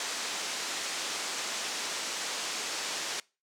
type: low-pass noise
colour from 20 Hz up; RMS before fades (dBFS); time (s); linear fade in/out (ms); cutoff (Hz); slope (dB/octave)
white; -35; 0-3.2; 2; 7300; 24
effects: noise-tail reverb RT60 0.3 s tail -24 dB re dry + high-pass 300 Hz 12 dB/octave